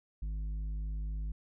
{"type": "tone with tanh clipping", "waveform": "sine", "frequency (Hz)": 51.91, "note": "G#1", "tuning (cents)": 0, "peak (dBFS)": -35, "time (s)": [0.22, 1.32], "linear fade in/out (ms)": 5, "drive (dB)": 7, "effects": []}